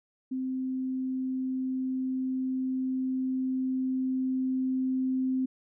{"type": "tone with level ramp", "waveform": "sine", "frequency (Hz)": 259.8, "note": "C4", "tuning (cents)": -12, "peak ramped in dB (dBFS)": [-29, -25], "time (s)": [0.31, 5.46], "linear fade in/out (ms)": 10, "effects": []}